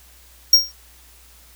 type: tone with exponential decay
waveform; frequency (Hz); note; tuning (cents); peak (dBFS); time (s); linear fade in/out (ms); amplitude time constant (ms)
square; 5580; F8; -2; -5; 0.53-0.72; 5; 41
effects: added 60 Hz sine -50 dBFS peak until 1.55 s + white hiss -50 dBFS RMS until 1.55 s